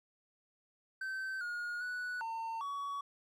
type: tone with pitch steps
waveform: triangle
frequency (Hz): 1544 / 1435 / 1477 / 906 / 1127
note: G6 / F6 / F#6 / A#5 / C#6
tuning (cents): -27 / +47 / -3 / -50 / +28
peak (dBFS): -35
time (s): 1.01-3.01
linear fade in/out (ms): 5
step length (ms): 400
effects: none